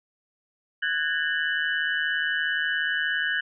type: tone cluster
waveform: sine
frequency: 1493 / 1650 / 1802 / 2976 Hz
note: F#6 / G#6 / A6 / F#7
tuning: +15 / -12 / +41 / +9 cents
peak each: -29 / -26 / -32 / -32 dBFS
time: 0.82-3.41 s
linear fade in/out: 10 ms
effects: none